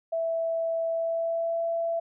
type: tone with pitch glide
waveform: sine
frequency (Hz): 659.3 to 668.9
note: E5 to E5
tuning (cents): 0 to +25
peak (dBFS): -25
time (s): 0.12-2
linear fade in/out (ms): 10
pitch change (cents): +25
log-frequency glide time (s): 0.88-1.63
effects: none